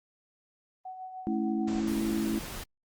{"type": "tone with tremolo", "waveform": "sine", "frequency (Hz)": 747, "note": "F#5", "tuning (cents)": 16, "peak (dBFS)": -37, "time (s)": [0.85, 1.8], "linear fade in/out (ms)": 5, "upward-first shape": "sine", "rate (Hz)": 6.7, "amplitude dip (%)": 45}
{"type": "chord", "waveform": "sine", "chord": "A major", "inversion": "none", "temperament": "equal with one note detuned", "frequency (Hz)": [216.8, 277.2, 329.6], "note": ["A3", "C#4", "E4"], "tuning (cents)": [-25, 0, 0], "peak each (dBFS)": [-30, -34, -31], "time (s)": [1.27, 2.39], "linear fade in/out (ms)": 0}
{"type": "noise", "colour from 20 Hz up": "pink", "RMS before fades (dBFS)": -40, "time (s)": [1.67, 2.64], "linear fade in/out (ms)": 10}
{"effects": ["Opus 24 kbps"]}